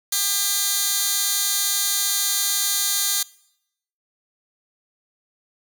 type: tone with high-pass filter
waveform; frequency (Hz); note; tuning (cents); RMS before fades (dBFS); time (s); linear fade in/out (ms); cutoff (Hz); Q
15% pulse; 401.4; G4; +41; -22; 0.12-3.23; 5; 5300; 0.81
effects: noise-tail reverb RT60 0.8 s tail -23 dB re dry